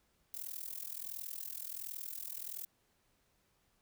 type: noise with amplitude modulation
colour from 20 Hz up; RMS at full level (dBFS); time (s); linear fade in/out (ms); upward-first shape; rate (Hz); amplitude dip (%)
violet; -40; 0.34-2.65; 0; sine; 41.4; 90
effects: pink hiss -75 dBFS RMS until 3.81 s